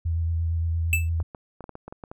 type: tone with vibrato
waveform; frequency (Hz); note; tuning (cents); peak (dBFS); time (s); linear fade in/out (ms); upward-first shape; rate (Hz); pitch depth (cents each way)
sine; 82.8; E2; +8; -22; 0.05-1.23; 10; sine; 8.7; 22
type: tone with exponential decay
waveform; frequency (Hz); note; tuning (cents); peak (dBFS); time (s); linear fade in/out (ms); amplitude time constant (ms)
square; 2637; E7; 0; -17; 0.93-1.09; 1; 33
type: clicks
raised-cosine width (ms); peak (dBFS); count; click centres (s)
1; -24; 10; 1.202 / 1.348 / 1.607 / 1.641 / 1.693 / 1.754 / 1.88 / 1.925 / 2.038 / 2.115
effects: none